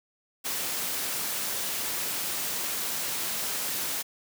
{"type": "high-pass noise", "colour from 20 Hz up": "white", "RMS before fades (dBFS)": -31, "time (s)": [0.44, 4.03], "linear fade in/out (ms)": 20, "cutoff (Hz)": 120, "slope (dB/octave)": 12, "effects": []}